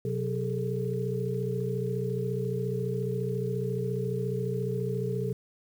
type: tone cluster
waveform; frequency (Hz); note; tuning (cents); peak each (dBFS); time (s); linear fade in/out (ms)
sine; 126.6 / 183.5 / 410.4 / 444.8; B2 / F#3 / G#4 / A4; +43 / -14 / -21 / +19; -31 / -35 / -34 / -34; 0.05-5.33; 2
effects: 9-bit